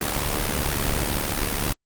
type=noise with amplitude modulation; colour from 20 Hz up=pink; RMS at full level=-21 dBFS; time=0.01-1.73 s; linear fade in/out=5 ms; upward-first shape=sine; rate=72.6 Hz; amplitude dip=75%; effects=Opus 32 kbps